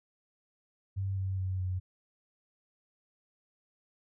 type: tone with pitch steps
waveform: sine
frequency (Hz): 97 / 95.33 / 93.7 / 92.09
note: G2 / G2 / F#2 / F#2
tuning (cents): -18 / -48 / +22 / -8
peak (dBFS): -30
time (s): 0.96-1.8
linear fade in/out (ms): 20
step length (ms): 210
effects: none